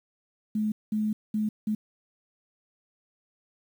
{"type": "tone bursts at uneven times", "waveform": "sine", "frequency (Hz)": 214.1, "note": "A3", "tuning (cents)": -47, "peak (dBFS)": -24, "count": 4, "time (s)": [[0.55, 0.72], [0.92, 1.13], [1.34, 1.49], [1.67, 1.75]], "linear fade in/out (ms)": 5, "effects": ["9-bit"]}